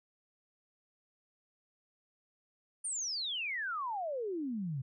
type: exponential sweep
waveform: sine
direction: down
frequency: 9397 to 125.3 Hz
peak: -34 dBFS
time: 2.84-4.82 s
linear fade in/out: 10 ms
effects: none